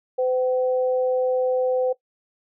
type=tone pair together; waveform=sine; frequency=509.2 / 763 Hz; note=C5 / G5; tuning=-47 / -47 cents; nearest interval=perfect fifth; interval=700 cents; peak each=-19 / -30 dBFS; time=0.18-1.93 s; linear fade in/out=10 ms; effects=noise-tail reverb RT60 0.1 s tail -19 dB re dry